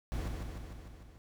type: noise with echo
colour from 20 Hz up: brown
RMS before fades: -36 dBFS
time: 0.12-0.28 s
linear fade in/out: 0 ms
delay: 150 ms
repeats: 6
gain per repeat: -3 dB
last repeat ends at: 1.18 s
effects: none